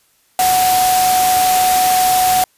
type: tone in noise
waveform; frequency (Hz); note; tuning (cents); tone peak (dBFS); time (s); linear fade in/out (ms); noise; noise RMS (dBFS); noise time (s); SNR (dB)
sine; 740; F#5; 0; -11; 0.39-2.44; 2; white; -18; 0.39-2.44; +4
effects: white hiss -57 dBFS RMS until 2.57 s + resampled to 32000 Hz